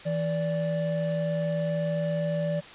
triangle tone pair together, 163.7 / 583.4 Hz, E3 / D5, -12 / -12 cents, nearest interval octave + minor seventh, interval 2200 cents, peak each -26 dBFS, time 0.05-2.61 s, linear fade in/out 20 ms, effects white hiss -45 dBFS RMS until 2.74 s + resampled to 8000 Hz

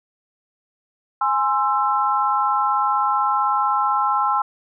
sine chord, Ab augmented, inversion none, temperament equal with one note detuned, 830.6 / 1046.5 / 1330.8 Hz, Ab5 / C6 / E6, 0 / 0 / +16 cents, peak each -21 dBFS, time 1.21-4.42 s, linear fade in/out 5 ms, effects none

